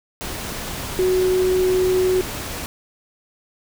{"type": "tone in noise", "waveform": "sine", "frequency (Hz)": 370, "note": "F#4", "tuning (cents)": 0, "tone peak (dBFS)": -15, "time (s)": [0.99, 2.21], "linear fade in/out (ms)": 0, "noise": "pink", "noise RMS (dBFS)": -29, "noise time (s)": [0.21, 2.66], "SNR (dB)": 11, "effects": []}